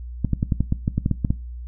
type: clicks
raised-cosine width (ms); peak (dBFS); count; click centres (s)
5; -7; 12; 0.247 / 0.333 / 0.429 / 0.522 / 0.606 / 0.724 / 0.879 / 0.98 / 1.061 / 1.113 / 1.248 / 1.305
effects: noise-tail reverb RT60 0.3 s tail -20 dB re dry + added 60 Hz sine -31 dBFS peak until 1.67 s